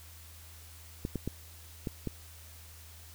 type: clicks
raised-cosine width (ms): 3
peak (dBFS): -20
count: 5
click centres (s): 1.051 / 1.157 / 1.276 / 1.872 / 2.073
effects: added 81 Hz sine -51 dBFS peak until 3.14 s + white hiss -54 dBFS RMS until 3.14 s